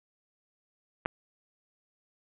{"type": "clicks", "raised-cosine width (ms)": 0.5, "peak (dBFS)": [-29, -12], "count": 2, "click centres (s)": [1.053, 1.059], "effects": ["resampled to 8000 Hz", "9-bit"]}